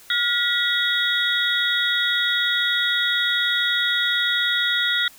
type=tone cluster; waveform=sine; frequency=1424 / 1940 / 3359 / 3752 Hz; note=F6 / B6 / G#7 / A#7; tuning=+33 / -31 / +19 / +11 cents; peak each=-24 dBFS; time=0.1-5.08 s; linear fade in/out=2 ms; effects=white hiss -48 dBFS RMS until 5.18 s